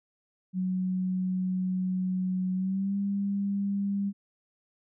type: tone with pitch glide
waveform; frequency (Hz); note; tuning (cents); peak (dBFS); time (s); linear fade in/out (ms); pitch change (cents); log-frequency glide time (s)
sine; 185 to 199.43; F#3 to G3; 0 to +30; -26; 0.53-4.13; 50; +130; 2.54-2.96
effects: none